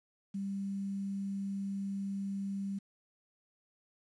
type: tone with quantisation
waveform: sine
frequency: 197 Hz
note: G3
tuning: 9 cents sharp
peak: -34 dBFS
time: 0.34-2.79 s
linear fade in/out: 10 ms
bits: 10
effects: resampled to 22050 Hz